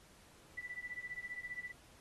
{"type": "tone with tremolo", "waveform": "sine", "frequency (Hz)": 1975.5, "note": "B6", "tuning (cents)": 0, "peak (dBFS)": -38, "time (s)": [0.57, 1.72], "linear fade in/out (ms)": 10, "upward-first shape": "triangle", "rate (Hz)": 15, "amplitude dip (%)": 95, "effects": ["pink hiss -63 dBFS RMS until 2 s", "AAC 32 kbps"]}